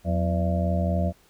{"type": "harmonic tone with a mistuned harmonic", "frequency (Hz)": 84.3, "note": "E2", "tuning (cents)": 39, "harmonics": [1, 2, 3, 4, 6, 7, 8], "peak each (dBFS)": [-24, -26, -38, -39, -38, -31, -31], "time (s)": [0.04, 1.13], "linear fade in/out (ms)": 50, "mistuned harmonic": 2, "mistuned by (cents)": 120, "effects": ["pink hiss -59 dBFS RMS until 1.29 s"]}